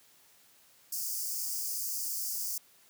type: high-pass noise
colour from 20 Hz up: white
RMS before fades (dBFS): -35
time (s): 0.92-2.58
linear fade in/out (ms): 5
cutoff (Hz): 4700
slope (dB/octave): 96
effects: white hiss -62 dBFS RMS until 2.89 s + high-pass 80 Hz 12 dB/octave